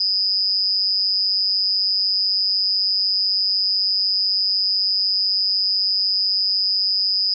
sine tone with amplitude modulation, 4978 Hz, D#8, in tune, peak -13 dBFS, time 0-7.34 s, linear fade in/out 5 ms, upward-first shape sine, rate 194 Hz, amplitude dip 85%, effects none

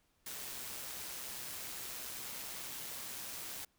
white noise with amplitude modulation, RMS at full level -43 dBFS, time 0.26-3.65 s, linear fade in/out 5 ms, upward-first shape sine, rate 130 Hz, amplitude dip 30%, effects pink hiss -75 dBFS RMS until 3.78 s

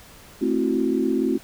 sine chord, F# half-diminished seventh, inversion first, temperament just, 222 / 266.4 / 333 / 370 Hz, A3 / C4 / E4 / F#4, +16 / +31 / +18 / 0 cents, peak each -26 / -23 / -25 / -25 dBFS, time 0.41-1.38 s, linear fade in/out 10 ms, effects pink hiss -47 dBFS RMS until 1.43 s

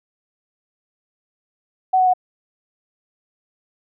sine tone with pitch steps, 750 / 741.4 / 732.9 Hz, F#5 / F#5 / F#5, +23 / +3 / -17 cents, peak -12 dBFS, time 1.93-2.137 s, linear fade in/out 10 ms, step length 69 ms, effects none

